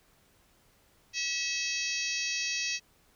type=harmonic tone with a mistuned harmonic; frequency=647 Hz; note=E5; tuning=32 cents flat; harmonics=3 / 4 / 5 / 6 / 7 / 8 / 9 / 10; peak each=-40 / -34 / -42 / -41 / -37 / -41 / -37 / -41 dBFS; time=1.13-2.8 s; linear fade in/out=50 ms; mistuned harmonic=9; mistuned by=-15 cents; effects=pink hiss -65 dBFS RMS until 3.15 s